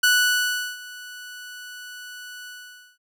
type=tone with ADSR envelope; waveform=sawtooth; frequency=1480 Hz; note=F#6; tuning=in tune; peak=-11 dBFS; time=0.03-2.98 s; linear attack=8 ms; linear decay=730 ms; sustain=-22 dB; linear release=510 ms; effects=none